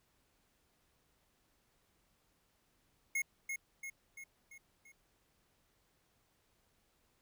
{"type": "tone with echo", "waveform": "square", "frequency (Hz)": 2164, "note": "C#7", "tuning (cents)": -42, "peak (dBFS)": -33, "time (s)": [3.15, 3.22], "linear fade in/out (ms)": 5, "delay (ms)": 340, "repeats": 5, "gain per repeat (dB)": -5, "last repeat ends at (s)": 4.92, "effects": ["pink hiss -75 dBFS RMS until 7.21 s"]}